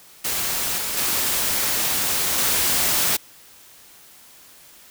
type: noise with level steps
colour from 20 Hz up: white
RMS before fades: -24 / -26 / -22 / -20 dBFS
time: 0.24-3.17 s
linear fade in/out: 10 ms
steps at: 0.78 / 0.97 / 2.38 s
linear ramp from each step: 2 ms
effects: white hiss -48 dBFS RMS until 4.9 s